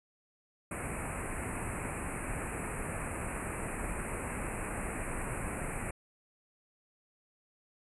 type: band-stop noise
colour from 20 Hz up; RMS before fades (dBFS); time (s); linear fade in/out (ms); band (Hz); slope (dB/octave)
pink; -37; 0.71-5.91; 5; 2600 to 7900; 96
effects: resampled to 24000 Hz

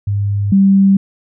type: tone pair in turn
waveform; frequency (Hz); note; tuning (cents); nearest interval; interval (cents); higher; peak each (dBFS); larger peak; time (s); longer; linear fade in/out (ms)
sine; 101.2 / 195.28; G#2 / G3; -44 / -6; major seventh; 1138; second; -13 / -6; second; 0.07-0.52 / 0.52-0.97; neither; 5
effects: none

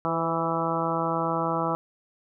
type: harmonic tone with a mistuned harmonic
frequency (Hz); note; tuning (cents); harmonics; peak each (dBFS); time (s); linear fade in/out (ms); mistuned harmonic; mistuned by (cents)
164.81; E3; 0; 1 / 2 / 3 / 4 / 5 / 6 / 7 / 8; -32 / -32 / -32 / -32 / -32 / -32 / -32 / -32; 0.05-1.75; 0; 3; +22
effects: none

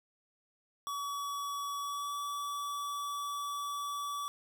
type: tone with pitch glide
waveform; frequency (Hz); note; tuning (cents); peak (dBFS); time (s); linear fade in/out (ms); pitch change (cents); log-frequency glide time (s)
square; 1136 to 1148.5; C#6 to D6; +42 to -39; -36; 0.87-4.28; 0; +19; 1.8-2.14
effects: none

